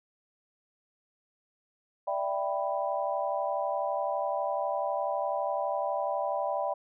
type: chord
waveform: sine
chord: E minor seventh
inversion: third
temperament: equal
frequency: 587.3 / 659.3 / 784 / 987.8 Hz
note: D5 / E5 / G5 / B5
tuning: 0 / 0 / 0 / 0 cents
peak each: -32 / -34 / -33 / -35 dBFS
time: 2.07-6.74 s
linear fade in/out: 10 ms
effects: none